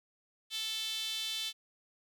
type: tone with high-pass filter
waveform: sawtooth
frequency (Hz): 440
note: A4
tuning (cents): 0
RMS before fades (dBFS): -37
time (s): 0.5-1.53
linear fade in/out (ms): 50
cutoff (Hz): 3400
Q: 4.8
effects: none